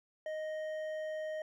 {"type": "tone with hard clipping", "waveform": "sine", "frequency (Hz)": 622.3, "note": "D#5", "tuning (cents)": 0, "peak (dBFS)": -38, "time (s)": [0.26, 1.42], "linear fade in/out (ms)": 2, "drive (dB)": 7, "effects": []}